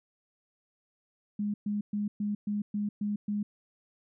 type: tone bursts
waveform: sine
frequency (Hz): 206.9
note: G#3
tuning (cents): -6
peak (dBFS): -28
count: 8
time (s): 1.39-3.43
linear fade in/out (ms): 5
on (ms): 150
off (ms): 120
effects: none